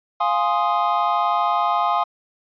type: chord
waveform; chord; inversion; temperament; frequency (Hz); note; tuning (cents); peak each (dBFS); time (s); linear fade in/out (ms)
triangle; F minor seventh; none; equal; 698.5 / 830.6 / 1046.5 / 1244.5; F5 / Ab5 / C6 / Eb6; 0 / 0 / 0 / 0; -21; 0.2-2.04; 10
effects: resampled to 11025 Hz